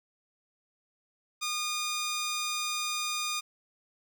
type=tone; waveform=10% pulse; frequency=1220 Hz; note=D#6; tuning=34 cents flat; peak=-22 dBFS; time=1.41-3.41 s; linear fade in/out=20 ms; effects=none